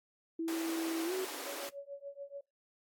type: tone with pitch glide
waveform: sine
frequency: 328.1 to 374.7 Hz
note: E4 to F#4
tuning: -8 to +22 cents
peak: -33 dBFS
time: 0.39-1.25 s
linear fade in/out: 5 ms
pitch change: +230 cents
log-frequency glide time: 1.05-1.13 s
type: high-pass noise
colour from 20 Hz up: pink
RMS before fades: -43 dBFS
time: 0.48-1.69 s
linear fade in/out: 0 ms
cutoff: 270 Hz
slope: 96 dB/octave
type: tone with tremolo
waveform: sine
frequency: 562 Hz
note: C#5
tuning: 24 cents sharp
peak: -39 dBFS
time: 1.46-2.41 s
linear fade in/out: 5 ms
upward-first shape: triangle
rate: 6.9 Hz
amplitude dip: 100%
effects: noise-tail reverb RT60 0.2 s tail -20 dB re dry + AAC 64 kbps